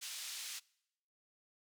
pink band-pass noise, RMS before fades -45 dBFS, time 0.01-0.6 s, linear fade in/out 20 ms, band 3200 to 9700 Hz, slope 12 dB/octave, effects noise-tail reverb RT60 0.8 s tail -24 dB re dry

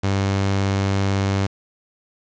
sawtooth tone, 98 Hz, G2, in tune, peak -14 dBFS, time 0.03-1.47 s, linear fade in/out 10 ms, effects resampled to 16000 Hz + 7-bit

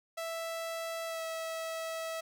sawtooth tone with pitch glide, 659.3 to 650.6 Hz, E5 to E5, 0 to -23 cents, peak -32 dBFS, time 0.17-2.21 s, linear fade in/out 10 ms, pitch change -23 cents, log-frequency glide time 1.06-1.23 s, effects none

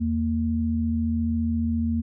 sine tone pair together, 81.6 / 230.3 Hz, E2 / A#3, -17 / -21 cents, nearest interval octave + tritone, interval 1796 cents, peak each -26 / -23 dBFS, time 0-2.02 s, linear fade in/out 20 ms, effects none

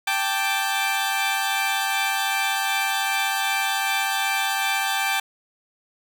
15% pulse chord, G suspended second, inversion none, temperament equal, 784 / 880 / 1174.7 Hz, G5 / A5 / D6, 0 / 0 / 0 cents, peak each -17 / -21 / -23 dBFS, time 0.07-5.2 s, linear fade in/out 5 ms, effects none

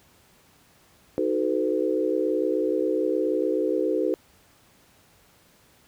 sine chord, B dominant seventh, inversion first, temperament equal with one note detuned, 311.1 / 370 / 440 / 506.9 Hz, D#4 / F#4 / A4 / B4, 0 / 0 / 0 / +45 cents, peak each -27 dBFS, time 1.18-4.14 s, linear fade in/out 0 ms, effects pink hiss -58 dBFS RMS until 5.87 s + high-pass 60 Hz 12 dB/octave

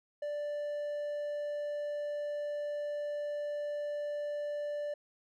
triangle tone, 587.3 Hz, D5, in tune, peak -32 dBFS, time 0.22-4.94 s, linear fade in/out 5 ms, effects none

